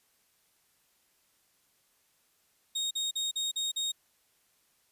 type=tone bursts; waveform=30% pulse; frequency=3729 Hz; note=A#7; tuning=in tune; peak=-27 dBFS; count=6; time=2.75-3.92 s; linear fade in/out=10 ms; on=160 ms; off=42 ms; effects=white hiss -70 dBFS RMS until 4.91 s + resampled to 32000 Hz